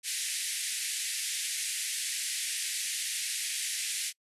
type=band-pass noise; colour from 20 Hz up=white; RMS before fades=-34 dBFS; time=0.03-4.13 s; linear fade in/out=50 ms; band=1800 to 11000 Hz; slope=48 dB/octave; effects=noise-tail reverb RT60 0.1 s tail -26 dB re dry + resampled to 32000 Hz